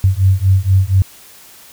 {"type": "beating tone pair", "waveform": "sine", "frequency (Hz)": [93.3, 97.5], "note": ["F#2", "G2"], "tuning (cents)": [15, -9], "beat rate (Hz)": 4.2, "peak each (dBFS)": -12, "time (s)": [0.04, 1.02], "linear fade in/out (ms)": 0, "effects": ["white hiss -41 dBFS RMS until 1.72 s"]}